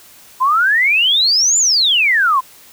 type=exponential two-way sweep; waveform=sine; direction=up then down; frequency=997 to 7260 to 997 Hz; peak=-10 dBFS; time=0.4-2.41 s; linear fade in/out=20 ms; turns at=1.58 s; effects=white hiss -43 dBFS RMS until 2.72 s